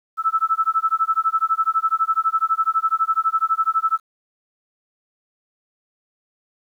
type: tone with tremolo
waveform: sine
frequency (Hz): 1315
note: E6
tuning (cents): -5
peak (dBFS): -13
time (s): 0.17-4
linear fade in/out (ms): 50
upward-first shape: sine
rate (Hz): 12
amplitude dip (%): 100
effects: 9-bit